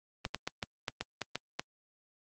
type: clicks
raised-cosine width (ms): 0.2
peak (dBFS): -15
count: 9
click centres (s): 0.251 / 0.346 / 0.475 / 0.628 / 0.882 / 1.01 / 1.217 / 1.356 / 1.595
effects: high-pass 100 Hz 12 dB/octave + Opus 32 kbps